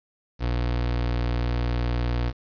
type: tone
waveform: 30% pulse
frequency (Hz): 59.9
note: A#1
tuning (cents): +48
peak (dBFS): -20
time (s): 0.39-2.33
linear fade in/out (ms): 50
effects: resampled to 11025 Hz + 8-bit